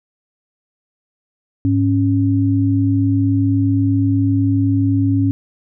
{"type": "tone pair together", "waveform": "sine", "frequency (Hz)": [103.83, 275.8], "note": ["G#2", "C#4"], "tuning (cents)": [0, -9], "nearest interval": "octave + perfect fourth", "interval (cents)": 1691, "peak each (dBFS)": -15, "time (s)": [1.65, 5.31], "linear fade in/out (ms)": 0, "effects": []}